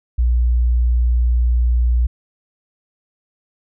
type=tone; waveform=sine; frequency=60 Hz; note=B1; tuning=49 cents flat; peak=-12 dBFS; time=0.18-2.07 s; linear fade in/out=10 ms; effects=none